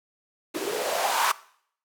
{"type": "noise with band-pass filter sweep", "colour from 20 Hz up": "blue", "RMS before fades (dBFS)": -26, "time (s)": [0.54, 1.32], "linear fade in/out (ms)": 10, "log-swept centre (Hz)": [320, 1100], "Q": 4.7, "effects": ["noise-tail reverb RT60 0.6 s tail -20 dB re dry"]}